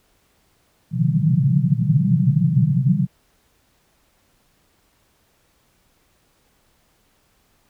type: band-pass noise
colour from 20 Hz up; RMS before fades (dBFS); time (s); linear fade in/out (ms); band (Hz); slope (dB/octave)
pink; -17; 0.91-3.07; 50; 120 to 190; 96
effects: pink hiss -62 dBFS RMS until 7.69 s